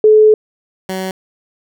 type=tone pair in turn; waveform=sine / 15% pulse; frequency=430 / 188.36 Hz; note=A4 / F#3; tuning=-40 / +31 cents; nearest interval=octave + major second; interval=1429 cents; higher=first; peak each=-4 / -13 dBFS; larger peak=first; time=0.04-0.34 / 0.89-1.11 s; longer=first; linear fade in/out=2 ms; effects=none